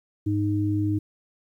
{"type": "tone pair together", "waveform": "sine", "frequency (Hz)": [103.2, 309.3], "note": ["G#2", "D#4"], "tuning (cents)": [-10, -10], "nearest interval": "octave + perfect fifth", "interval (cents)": 1900, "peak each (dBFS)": -24, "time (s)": [0.26, 0.99], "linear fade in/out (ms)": 10, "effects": ["10-bit"]}